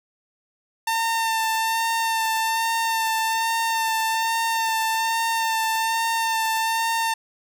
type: tone with vibrato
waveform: sawtooth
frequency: 901 Hz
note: A5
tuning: 41 cents sharp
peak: -17 dBFS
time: 0.87-7.14 s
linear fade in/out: 5 ms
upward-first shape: sine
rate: 1.2 Hz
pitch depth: 20 cents each way
effects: none